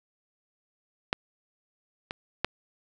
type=clicks; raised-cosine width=0.3 ms; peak=-8 / -17 / -8 dBFS; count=3; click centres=1.129 / 2.109 / 2.446 s; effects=none